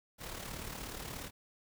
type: noise with amplitude modulation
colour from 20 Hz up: pink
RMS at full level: -41 dBFS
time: 0.18-1.31 s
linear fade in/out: 50 ms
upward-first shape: sine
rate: 36.8 Hz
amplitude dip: 55%
effects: none